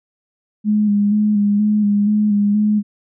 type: tone with vibrato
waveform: sine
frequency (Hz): 207.7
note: G#3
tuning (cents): 0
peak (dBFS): -12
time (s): 0.64-2.83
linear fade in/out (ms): 50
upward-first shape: square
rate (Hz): 2.1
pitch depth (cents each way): 27
effects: none